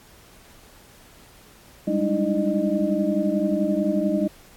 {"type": "tone cluster", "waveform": "sine", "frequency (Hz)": [194.6, 206, 297.2, 321.8, 610], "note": ["G3", "G#3", "D4", "E4", "D#5"], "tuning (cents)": [-12, -14, 21, -42, -34], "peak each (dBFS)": -26, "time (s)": [1.87, 4.28], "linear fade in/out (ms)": 10, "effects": ["pink hiss -51 dBFS RMS until 4.56 s", "AAC 64 kbps"]}